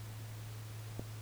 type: click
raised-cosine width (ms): 2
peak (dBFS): -26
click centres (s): 0.995
effects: added 109 Hz sine -44 dBFS peak until 1.21 s + pink hiss -54 dBFS RMS until 1.21 s